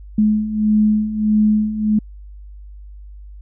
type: beating tone pair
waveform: sine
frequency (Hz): 212 / 213.6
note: G#3 / G#3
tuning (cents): +36 / +49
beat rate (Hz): 1.6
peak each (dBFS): -19 / -14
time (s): 0.18-1.99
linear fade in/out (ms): 5
effects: added 50 Hz sine -34 dBFS peak until 3.41 s